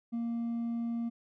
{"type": "tone with hard clipping", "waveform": "sine", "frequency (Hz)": 233.1, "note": "A#3", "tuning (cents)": 0, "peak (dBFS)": -32, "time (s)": [0.12, 1.1], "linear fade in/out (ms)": 20, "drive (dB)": 2, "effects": []}